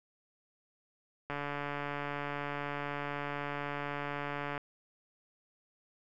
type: click train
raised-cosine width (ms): 0.5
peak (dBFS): -22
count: 473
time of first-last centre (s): 1.3-4.578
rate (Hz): 144
effects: none